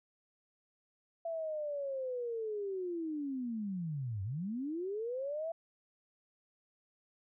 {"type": "linear two-way sweep", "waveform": "sine", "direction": "down then up", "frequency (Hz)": [672, 92.3, 672], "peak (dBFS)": -35, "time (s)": [1.25, 5.52], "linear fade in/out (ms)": 5, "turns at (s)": 4.23, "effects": []}